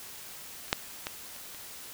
clicks, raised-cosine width 0.2 ms, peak -30 / -6 / -15 / -29 / -28 dBFS, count 5, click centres 0.682 / 0.729 / 1.069 / 1.363 / 1.547 s, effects white hiss -45 dBFS RMS until 1.93 s

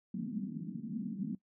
pink band-pass noise, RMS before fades -39 dBFS, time 0.14-1.35 s, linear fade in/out 5 ms, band 180 to 250 Hz, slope 48 dB/octave, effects noise-tail reverb RT60 0.1 s tail -19 dB re dry

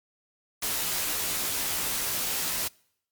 white noise with comb filter, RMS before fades -29 dBFS, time 0.62-2.68 s, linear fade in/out 5 ms, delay 15 ms, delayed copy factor -0.7, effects noise-tail reverb RT60 0.7 s tail -26 dB re dry + MP3 96 kbps

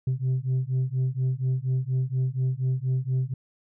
sine beating tone pair, 127.6 / 131.8 Hz, C3 / C3, -43 / +13 cents, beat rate 4.2 Hz, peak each -24 dBFS, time 0.07-3.34 s, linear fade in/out 5 ms, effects tanh soft clip ceiling -20 dBFS

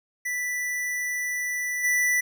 square tone with level steps, 1975.5 Hz, B6, in tune, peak -27 / -21 dBFS, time 0.25-2.21 s, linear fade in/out 10 ms, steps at 1.83 s, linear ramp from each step 20 ms, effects none

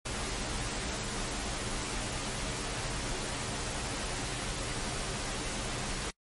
pink noise with comb filter, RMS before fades -35 dBFS, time 0.05-6.11 s, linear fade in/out 10 ms, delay 12 ms, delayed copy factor -0.6, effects noise-tail reverb RT60 0.1 s tail -26 dB re dry + MP3 48 kbps

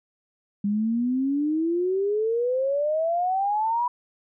sine exponential sweep, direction up, 199.8 to 987.8 Hz, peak -21 dBFS, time 0.64-3.88 s, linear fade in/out 5 ms, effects none

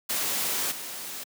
white noise with level steps, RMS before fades -28 / -37 dBFS, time 0.09-1.24 s, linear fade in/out 10 ms, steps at 0.71 s, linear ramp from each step 10 ms, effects high-pass 150 Hz 12 dB/octave

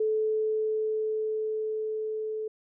sine tone with level ramp, 434.2 Hz, A4, 23 cents flat, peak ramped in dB -23 to -30 dBFS, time 0-2.48 s, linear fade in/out 5 ms, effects none

